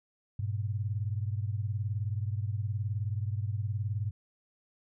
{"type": "beating tone pair", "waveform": "sine", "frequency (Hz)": [100, 119], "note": ["G2", "A#2"], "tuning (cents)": [35, 36], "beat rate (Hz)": 19, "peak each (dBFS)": [-31, -35], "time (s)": [0.39, 4.11], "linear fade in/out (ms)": 5, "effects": []}